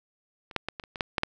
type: clicks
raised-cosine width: 0.3 ms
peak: -28 / -9 / -14 / -20 / -27 / -22 / -9 / -9 / -9 dBFS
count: 9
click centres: 0.512 / 0.563 / 0.686 / 0.798 / 0.838 / 0.958 / 1.008 / 1.182 / 1.234 s
effects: none